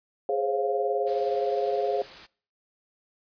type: chord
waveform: sine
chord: Db major seventh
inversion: second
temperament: equal with one note detuned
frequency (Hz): 415.3 / 523.3 / 542.6 / 698.5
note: Ab4 / C5 / Db5 / F5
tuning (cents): 0 / 0 / -37 / 0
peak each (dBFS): -27 / -32 / -29 / -29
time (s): 0.29-2.02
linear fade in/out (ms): 2
type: noise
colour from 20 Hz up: white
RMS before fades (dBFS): -44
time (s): 1.06-2.27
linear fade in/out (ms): 20
effects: noise-tail reverb RT60 0.5 s tail -23 dB re dry + resampled to 11025 Hz